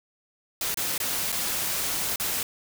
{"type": "noise with dropouts", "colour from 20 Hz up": "white", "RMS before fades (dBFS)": -28, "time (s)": [0.61, 2.43], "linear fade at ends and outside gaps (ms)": 2, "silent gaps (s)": [[0.744, 0.772], [0.979, 1.001], [1.32, 1.325], [2.159, 2.198]], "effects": []}